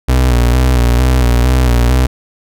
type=tone with vibrato; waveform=35% pulse; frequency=61.74 Hz; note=B1; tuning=in tune; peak=-6 dBFS; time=0.08-2.07 s; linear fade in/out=10 ms; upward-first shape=square; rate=2.2 Hz; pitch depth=48 cents each way; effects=none